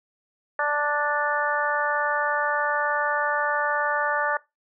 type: harmonic tone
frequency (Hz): 293.7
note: D4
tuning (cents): 0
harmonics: 2 / 3 / 4 / 5 / 6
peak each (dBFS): -28 / -28 / -28 / -28 / -28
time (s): 0.59-4.37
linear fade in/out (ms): 2
effects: noise-tail reverb RT60 0.2 s tail -20 dB re dry